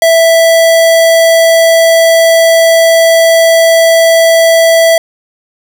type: tone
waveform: square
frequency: 659.3 Hz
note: E5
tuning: in tune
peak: -4 dBFS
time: 0.02-4.98 s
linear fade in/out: 2 ms
effects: none